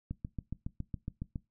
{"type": "click train", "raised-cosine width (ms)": 5, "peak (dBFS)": -24, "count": 10, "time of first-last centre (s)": [0.11, 1.358], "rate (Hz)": 7.21, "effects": ["noise-tail reverb RT60 0.2 s tail -20 dB re dry"]}